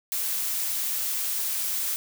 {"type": "noise", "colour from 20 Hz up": "blue", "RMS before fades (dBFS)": -28, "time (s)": [0.12, 1.96], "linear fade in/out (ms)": 0, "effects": []}